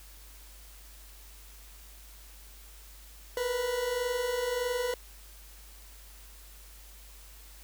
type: tone pair together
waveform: 40% pulse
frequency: 473.5 / 495.1 Hz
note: A#4 / B4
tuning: +27 / +4 cents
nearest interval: minor second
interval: 77 cents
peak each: -35 / -29 dBFS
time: 3.37-4.94 s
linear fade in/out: 2 ms
effects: added 50 Hz sine -50 dBFS peak until 7.63 s + white hiss -54 dBFS RMS until 7.63 s